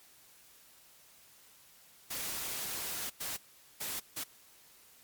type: noise bursts at uneven times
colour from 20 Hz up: white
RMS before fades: -38 dBFS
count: 4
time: 2.1-3.1 / 3.2-3.37 / 3.8-4 / 4.16-4.24 s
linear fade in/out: 10 ms
effects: white hiss -60 dBFS RMS until 5.03 s + MP3 96 kbps